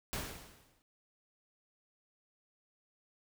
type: noise with exponential decay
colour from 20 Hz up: pink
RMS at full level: -36 dBFS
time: 0.13-0.82 s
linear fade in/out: 0 ms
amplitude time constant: 150 ms
effects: none